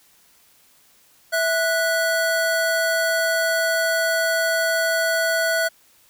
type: tone pair together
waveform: square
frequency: 657 / 1471.6 Hz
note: E5 / F#6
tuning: -6 / -10 cents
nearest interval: octave + major second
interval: 1396 cents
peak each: -22 dBFS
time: 1.32-5.69 s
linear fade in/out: 20 ms
effects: white hiss -56 dBFS RMS until 6.09 s